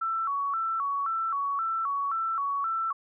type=tone with vibrato; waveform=sine; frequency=1223 Hz; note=D#6; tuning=30 cents flat; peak=-26 dBFS; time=0.01-2.93 s; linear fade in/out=10 ms; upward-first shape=square; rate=1.9 Hz; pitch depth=150 cents each way; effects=none